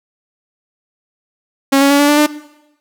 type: tone with pitch steps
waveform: sawtooth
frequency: 273.8 / 278.7 / 283.8 / 288.9 / 294.1 / 299.4 Hz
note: C#4 / C#4 / C#4 / D4 / D4 / D4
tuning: -21 / +9 / +41 / -28 / +3 / +33 cents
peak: -4 dBFS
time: 1.72-2.266 s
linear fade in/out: 10 ms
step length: 91 ms
effects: noise-tail reverb RT60 0.9 s tail -18 dB re dry